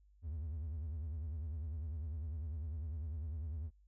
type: tone with vibrato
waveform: triangle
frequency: 77.78 Hz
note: D#2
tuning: in tune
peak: -36 dBFS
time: 0.22-3.71 s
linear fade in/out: 50 ms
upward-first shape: sine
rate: 10 Hz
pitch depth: 160 cents each way
effects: tanh soft clip ceiling -32 dBFS + added 50 Hz sine -63 dBFS peak until 3.87 s